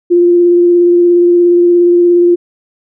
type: tone with vibrato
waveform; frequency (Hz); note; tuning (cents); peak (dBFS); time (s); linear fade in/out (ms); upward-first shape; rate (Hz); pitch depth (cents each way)
sine; 349.2; F4; 0; -4; 0.1-2.36; 20; sine; 17; 14
effects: none